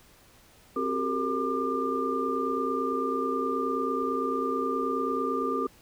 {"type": "tone cluster", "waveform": "sine", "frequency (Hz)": [264.4, 370.4, 399.6, 458.8, 1196], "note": ["C4", "F#4", "G4", "A#4", "D6"], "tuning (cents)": [18, 2, 33, -28, 31], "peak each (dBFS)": [-32, -36, -33, -32, -30], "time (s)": [0.76, 5.67], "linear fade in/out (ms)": 5, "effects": ["pink hiss -57 dBFS RMS until 5.81 s"]}